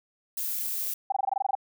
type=noise; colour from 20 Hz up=violet; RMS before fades=-31 dBFS; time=0.37-0.94 s; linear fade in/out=5 ms
type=tone bursts; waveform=sine; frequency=784 Hz; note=G5; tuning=in tune; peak=-22 dBFS; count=11; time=1.1-1.552 s; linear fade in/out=5 ms; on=22 ms; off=21 ms
effects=none